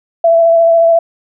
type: tone with vibrato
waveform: sine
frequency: 667 Hz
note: E5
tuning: 20 cents sharp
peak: -5 dBFS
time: 0.24-0.99 s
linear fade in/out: 5 ms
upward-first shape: sine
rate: 14 Hz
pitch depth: 16 cents each way
effects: none